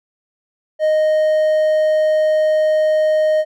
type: tone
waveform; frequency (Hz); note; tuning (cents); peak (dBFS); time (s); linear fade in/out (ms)
triangle; 620; D#5; -6; -10; 0.79-3.45; 50
effects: none